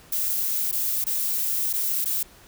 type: noise with dropouts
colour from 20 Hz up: violet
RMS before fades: -25 dBFS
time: 0.12-2.23 s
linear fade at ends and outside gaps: 5 ms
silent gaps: 0.715-0.725 / 1.042-1.066 / 1.73-1.735 / 2.046-2.056 s
effects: pink hiss -51 dBFS RMS until 2.47 s